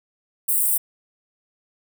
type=high-pass noise; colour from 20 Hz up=white; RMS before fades=-20 dBFS; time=0.48-0.78 s; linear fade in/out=10 ms; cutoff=8100 Hz; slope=96 dB/octave; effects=none